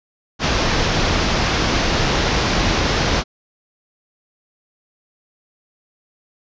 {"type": "low-pass noise", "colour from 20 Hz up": "pink", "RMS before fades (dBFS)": -18, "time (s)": [0.39, 3.24], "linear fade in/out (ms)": 50, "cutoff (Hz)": 6100, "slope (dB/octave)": 48, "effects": ["resampled to 16000 Hz"]}